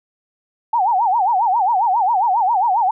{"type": "tone with vibrato", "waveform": "sine", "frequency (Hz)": 838, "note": "G#5", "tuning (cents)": 15, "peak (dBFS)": -13, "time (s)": [0.73, 2.91], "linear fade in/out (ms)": 5, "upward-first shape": "sine", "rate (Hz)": 7.4, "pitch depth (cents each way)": 240, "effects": []}